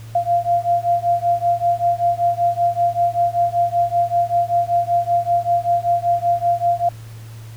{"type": "beating tone pair", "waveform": "sine", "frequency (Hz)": [691, 696.2], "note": ["F5", "F5"], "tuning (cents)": [-19, -6], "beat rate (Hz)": 5.2, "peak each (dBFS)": [-18, -18], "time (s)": [0.15, 6.89], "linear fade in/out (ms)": 5, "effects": ["added 112 Hz sine -33 dBFS peak until 7.56 s", "pink hiss -46 dBFS RMS until 7.56 s"]}